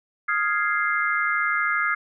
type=chord; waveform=sine; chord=F minor seventh; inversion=third; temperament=equal; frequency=1244.5 / 1396.9 / 1661.2 / 2093 Hz; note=Eb6 / F6 / Ab6 / C7; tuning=0 / 0 / 0 / 0 cents; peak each=-26 dBFS; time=0.28-1.95 s; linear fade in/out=10 ms; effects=none

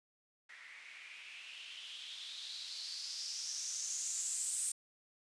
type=noise with low-pass filter sweep; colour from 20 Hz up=violet; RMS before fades=-43 dBFS; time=0.49-4.72 s; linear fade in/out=5 ms; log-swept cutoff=1900 to 8700 Hz; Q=5.2; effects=resampled to 22050 Hz

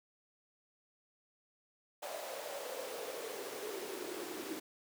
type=noise with high-pass filter sweep; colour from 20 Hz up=pink; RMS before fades=-43 dBFS; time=2.02-4.6 s; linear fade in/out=10 ms; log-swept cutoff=620 to 320 Hz; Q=5.6; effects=none

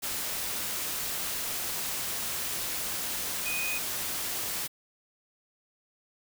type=tone in noise; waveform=sine; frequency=2489 Hz; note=D#7; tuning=in tune; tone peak=-31 dBFS; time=3.45-3.79 s; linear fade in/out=20 ms; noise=white; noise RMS=-33 dBFS; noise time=0.02-4.68 s; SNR=-1 dB; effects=none

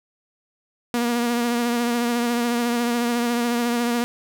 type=tone with vibrato; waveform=sawtooth; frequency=238.2 Hz; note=A#3; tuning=38 cents sharp; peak=-16 dBFS; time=0.94-4.04 s; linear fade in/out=0 ms; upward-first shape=triangle; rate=14 Hz; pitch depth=35 cents each way; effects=none

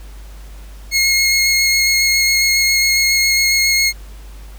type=tone with vibrato; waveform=20% pulse; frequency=2159 Hz; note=C#7; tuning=46 cents flat; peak=-7 dBFS; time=0.91-3.93 s; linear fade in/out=50 ms; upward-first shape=square; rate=7.3 Hz; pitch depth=8 cents each way; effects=added 50 Hz sine -32 dBFS peak until 4.58 s + pink hiss -45 dBFS RMS until 4.58 s

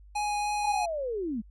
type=tone with vibrato; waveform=square; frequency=830.6 Hz; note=G#5; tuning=in tune; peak=-28 dBFS; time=0.15-0.86 s; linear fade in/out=10 ms; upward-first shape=triangle; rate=3.4 Hz; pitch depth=9 cents each way
type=linear sweep; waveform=sine; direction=down; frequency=886 to 198.1 Hz; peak=-29 dBFS; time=0.63-1.42 s; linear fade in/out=20 ms
effects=added 50 Hz sine -49 dBFS peak until 1.5 s + resampled to 24000 Hz

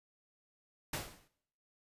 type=noise with exponential decay; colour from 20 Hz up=pink; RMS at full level=-34 dBFS; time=0.93-1.28 s; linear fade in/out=5 ms; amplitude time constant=75 ms; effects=noise-tail reverb RT60 0.7 s tail -20 dB re dry + resampled to 32000 Hz

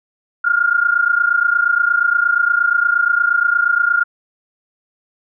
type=tone pair together; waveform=sine; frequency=1396.9 / 1425.4 Hz; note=F6 / F6; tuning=0 / +35 cents; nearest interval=unison; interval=35 cents; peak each=-15 dBFS; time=0.44-4.04 s; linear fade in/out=10 ms; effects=none

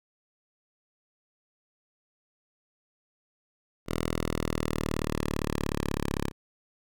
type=exponential sweep; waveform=5% pulse; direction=down; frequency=41.44 to 34.62 Hz; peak=-17 dBFS; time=3.86-6.32 s; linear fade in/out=50 ms; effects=none

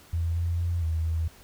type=tone with pitch steps; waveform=sine; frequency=83.7 / 85.3 / 86.1 / 80.8 / 81.3 Hz; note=E2 / F2 / F2 / E2 / E2; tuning=+27 / -40 / -24 / -34 / -23 cents; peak=-24 dBFS; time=0.13-1.28 s; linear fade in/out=5 ms; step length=230 ms; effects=pink hiss -53 dBFS RMS until 1.43 s

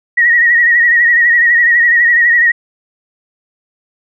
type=tone with vibrato; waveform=sine; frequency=1894 Hz; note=A#6; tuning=27 cents sharp; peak=-6 dBFS; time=0.17-2.52 s; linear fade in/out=10 ms; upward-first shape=triangle; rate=12 Hz; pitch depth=64 cents each way; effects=none

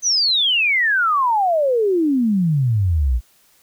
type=exponential sweep; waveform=sine; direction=down; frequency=6272 to 55.5 Hz; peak=-14 dBFS; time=0.02-3.21 s; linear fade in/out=50 ms; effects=white hiss -56 dBFS RMS until 3.62 s

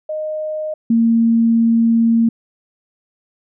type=tone pair in turn; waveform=sine; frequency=618 / 229.4 Hz; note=D#5 / A#3; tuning=-12 / -28 cents; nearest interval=octave + perfect fourth; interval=1716 cents; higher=first; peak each=-20 / -10 dBFS; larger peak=second; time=0.09-0.74 / 0.9-2.29 s; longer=second; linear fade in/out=5 ms; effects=none

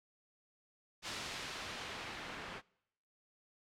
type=noise with low-pass filter sweep; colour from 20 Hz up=white; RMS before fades=-45 dBFS; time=1.02-2.62 s; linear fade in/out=50 ms; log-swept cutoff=5000 to 2000 Hz; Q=0.8; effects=noise-tail reverb RT60 0.8 s tail -25 dB re dry

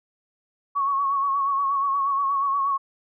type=tone with vibrato; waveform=sine; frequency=1108.7 Hz; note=C#6; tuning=in tune; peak=-20 dBFS; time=0.75-2.78 s; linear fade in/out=20 ms; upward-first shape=sine; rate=8.4 Hz; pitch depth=42 cents each way; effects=none

